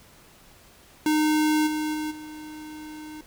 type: tone with level steps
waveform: square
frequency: 306.7 Hz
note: D#4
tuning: 25 cents flat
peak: -20 / -26 / -28 / -38 dBFS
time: 1.06-3.21 s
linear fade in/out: 2 ms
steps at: 1.66 / 1.93 / 2.1 s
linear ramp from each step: 20 ms
effects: pink hiss -53 dBFS RMS until 3.26 s